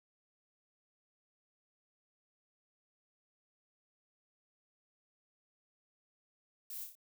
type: noise with echo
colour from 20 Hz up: violet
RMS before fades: -45 dBFS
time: 6.7-6.84 s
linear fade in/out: 2 ms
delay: 28 ms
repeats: 4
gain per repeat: -4 dB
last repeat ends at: 6.952 s
effects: none